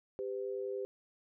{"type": "tone pair together", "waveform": "sine", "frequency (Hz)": [395.7, 506], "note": ["G4", "B4"], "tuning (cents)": [16, 42], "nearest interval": "major third", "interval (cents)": 426, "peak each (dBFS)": [-37, -40], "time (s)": [0.19, 0.85], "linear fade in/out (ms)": 0, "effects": []}